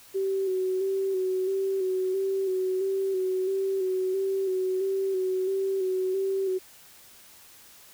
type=tone with vibrato; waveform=sine; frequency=380 Hz; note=F#4; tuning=46 cents sharp; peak=-24 dBFS; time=0.14-6.59 s; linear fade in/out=20 ms; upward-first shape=square; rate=1.5 Hz; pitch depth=30 cents each way; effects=white hiss -52 dBFS RMS until 7.93 s